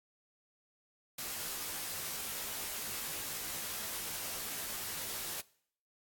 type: noise with comb filter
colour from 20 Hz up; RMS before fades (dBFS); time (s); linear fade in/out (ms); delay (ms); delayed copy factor
white; -40; 1.18-5.41; 5; 16; -0.95
effects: noise-tail reverb RT60 0.6 s tail -21 dB re dry + AAC 64 kbps